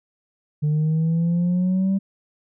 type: exponential sweep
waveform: sine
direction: up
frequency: 148.6 to 196 Hz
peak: -15 dBFS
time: 0.62-1.99 s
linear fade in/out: 20 ms
effects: tanh soft clip ceiling -16 dBFS